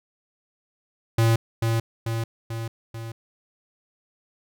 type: tone with echo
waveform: square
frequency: 114 Hz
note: A#2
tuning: 38 cents flat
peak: -17 dBFS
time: 1.18-1.36 s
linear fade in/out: 5 ms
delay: 440 ms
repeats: 4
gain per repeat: -4 dB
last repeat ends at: 3.12 s
effects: none